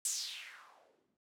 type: noise with low-pass filter sweep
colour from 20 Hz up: violet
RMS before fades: -44 dBFS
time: 0.05-1.17 s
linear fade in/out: 2 ms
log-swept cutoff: 8300 to 200 Hz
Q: 3.7
effects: none